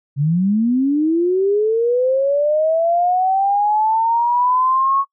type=linear sweep; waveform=sine; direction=up; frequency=134.6 to 1108.7 Hz; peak=-13 dBFS; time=0.16-5.05 s; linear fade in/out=50 ms; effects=noise-tail reverb RT60 0.1 s tail -24 dB re dry